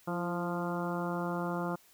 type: harmonic tone with a mistuned harmonic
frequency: 174.61 Hz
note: F3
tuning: in tune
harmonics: 1 / 2 / 3 / 4 / 5 / 6 / 7 / 8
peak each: -35 / -38 / -40 / -41 / -42 / -43 / -43 / -44 dBFS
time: 0.07-1.76 s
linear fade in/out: 10 ms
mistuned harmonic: 2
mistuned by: -34 cents
effects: white hiss -62 dBFS RMS until 1.93 s